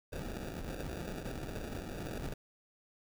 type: noise with sample-and-hold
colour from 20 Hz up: pink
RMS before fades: -41 dBFS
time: 0.12-2.34 s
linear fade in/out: 10 ms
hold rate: 1050 Hz
effects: none